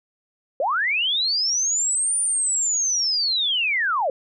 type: linear two-way sweep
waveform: sine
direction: up then down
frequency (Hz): 493.9 to 9390 to 493.9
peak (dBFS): -19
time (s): 0.6-4.1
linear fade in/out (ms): 2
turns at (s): 2.19
effects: none